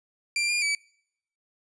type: tone with pitch steps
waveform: sawtooth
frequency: 2370 / 2410 / 2295 Hz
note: D7 / D7 / D7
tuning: +15 / +44 / -40 cents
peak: -20 dBFS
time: 0.36-0.75 s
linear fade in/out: 2 ms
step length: 130 ms
effects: noise-tail reverb RT60 0.7 s tail -25 dB re dry + resampled to 22050 Hz